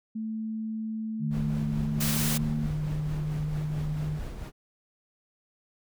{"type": "tone with pitch glide", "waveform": "sine", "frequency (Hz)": [220, 226.7], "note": ["A3", "A#3"], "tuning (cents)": [0, -48], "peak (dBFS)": -30, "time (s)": [0.15, 2.67], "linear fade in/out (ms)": 10, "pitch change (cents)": 52, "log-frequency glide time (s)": [1.96, 2.31]}
{"type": "tone", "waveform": "sine", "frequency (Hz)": 151.4, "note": "D#3", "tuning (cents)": -47, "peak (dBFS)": -28, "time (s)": [1.19, 4.21], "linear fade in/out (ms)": 50}
{"type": "noise with tremolo", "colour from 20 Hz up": "brown", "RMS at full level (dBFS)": -35, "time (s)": [1.3, 4.52], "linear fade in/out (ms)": 50, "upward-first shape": "sine", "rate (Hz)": 4.5, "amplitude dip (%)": 40}
{"type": "noise", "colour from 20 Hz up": "white", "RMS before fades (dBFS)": -30, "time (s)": [2, 2.38], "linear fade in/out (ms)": 10}
{"effects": []}